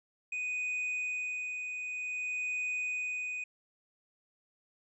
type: tone with tremolo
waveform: triangle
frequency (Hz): 2489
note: D#7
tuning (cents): 0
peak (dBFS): -30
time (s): 0.32-3.44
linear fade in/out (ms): 5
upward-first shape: sine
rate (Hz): 0.53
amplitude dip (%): 40
effects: resampled to 24000 Hz